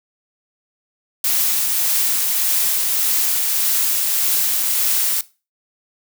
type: noise with tremolo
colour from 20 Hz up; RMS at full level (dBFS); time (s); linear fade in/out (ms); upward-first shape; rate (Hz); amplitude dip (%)
blue; -17; 1.24-5.21; 2; triangle; 1.7; 25
effects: noise-tail reverb RT60 0.3 s tail -19 dB re dry